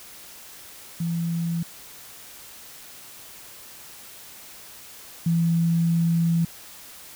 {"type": "tone pair in turn", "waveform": "sine", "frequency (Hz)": [168.2, 167.37], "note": ["E3", "E3"], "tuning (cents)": [35, 27], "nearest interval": "unison", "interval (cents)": 8, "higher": "first", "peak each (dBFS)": [-23, -18], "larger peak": "second", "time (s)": [[1, 1.63], [5.26, 6.45]], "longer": "second", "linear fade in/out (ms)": 5, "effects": ["white hiss -44 dBFS RMS until 7.15 s"]}